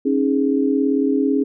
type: chord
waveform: sine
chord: C# suspended second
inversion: none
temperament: equal with one note detuned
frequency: 273.1 / 311.1 / 415.3 Hz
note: C#4 / D#4 / G#4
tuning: -26 / 0 / 0 cents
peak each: -17 / -22 / -21 dBFS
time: 0.05-1.44 s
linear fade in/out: 10 ms
effects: none